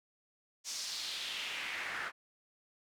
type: noise with band-pass filter sweep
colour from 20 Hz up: pink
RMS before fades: -40 dBFS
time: 0.64-2.12 s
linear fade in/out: 50 ms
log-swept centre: 6100 to 1500 Hz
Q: 2.4
effects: none